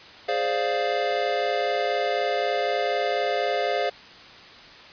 square chord, D half-diminished seventh, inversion second, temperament equal, 415.3 / 523.3 / 587.3 / 698.5 Hz, Ab4 / C5 / D5 / F5, 0 / 0 / 0 / 0 cents, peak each -30 / -29 / -30 / -27 dBFS, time 0.28-3.9 s, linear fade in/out 10 ms, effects white hiss -45 dBFS RMS until 4.92 s + resampled to 11025 Hz

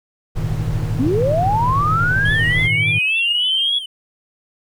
brown noise, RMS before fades -25 dBFS, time 0.35-2.68 s, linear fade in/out 20 ms
triangle chord, Ab suspended second, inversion none, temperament equal, 103.83 / 116.54 / 155.56 Hz, Ab2 / Bb2 / Eb3, 0 / 0 / 0 cents, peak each -22 dBFS, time 0.37-2.99 s, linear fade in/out 10 ms
sine linear sweep, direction up, 233.1 to 3381 Hz, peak -15 dBFS, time 0.99-3.79 s, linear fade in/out 10 ms
triangle tone with vibrato, 3132 Hz, G7, 2 cents flat, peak -25 dBFS, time 2.25-3.86 s, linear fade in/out 5 ms, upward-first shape triangle, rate 3.5 Hz, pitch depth 190 cents each way
effects none

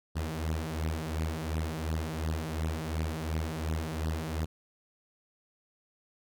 sawtooth beating tone pair, 77.9 / 80.7 Hz, D#2 / E2, +3 / -36 cents, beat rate 2.8 Hz, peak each -30 dBFS, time 0.15-4.46 s, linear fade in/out 20 ms, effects none

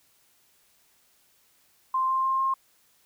sine tone with pitch steps, 1046.5 / 1053.2 / 1059.9 / 1066.6 Hz, C6 / C6 / C6 / C6, 0 / +11 / +22 / +33 cents, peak -22 dBFS, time 1.94-2.54 s, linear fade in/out 5 ms, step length 150 ms, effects white hiss -64 dBFS RMS until 3.05 s

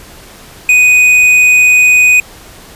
triangle tone with tanh clipping, 2489 Hz, D#7, in tune, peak -5 dBFS, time 0.69-2.2 s, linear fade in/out 2 ms, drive 12 dB, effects pink hiss -35 dBFS RMS until 2.75 s + resampled to 32000 Hz

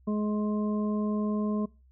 harmonic tone, 210.6 Hz, G#3, 24 cents sharp, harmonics 1 / 2 / 3 / 5, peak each -26 / -35 / -40 / -41 dBFS, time 0.07-1.66 s, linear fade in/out 10 ms, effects noise-tail reverb RT60 0.3 s tail -24 dB re dry + added 64 Hz sine -56 dBFS peak until 1.91 s

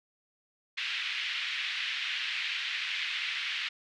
pink band-pass noise, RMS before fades -34 dBFS, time 0.77-3.69 s, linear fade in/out 10 ms, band 2000 to 3500 Hz, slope 24 dB/octave, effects none

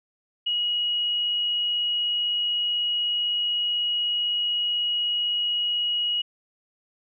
sine tone, 2901 Hz, F#7, 35 cents flat, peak -22 dBFS, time 0.46-6.22 s, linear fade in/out 10 ms, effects none

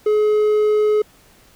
triangle tone, 424.2 Hz, G#4, 37 cents sharp, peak -11 dBFS, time 0.06-1.02 s, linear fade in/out 5 ms, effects pink hiss -51 dBFS RMS until 1.55 s

